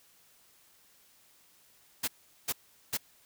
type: noise bursts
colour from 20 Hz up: white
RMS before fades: -31 dBFS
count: 3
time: 2.03-2.974 s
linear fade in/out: 10 ms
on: 48 ms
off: 400 ms
effects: white hiss -63 dBFS RMS until 3.25 s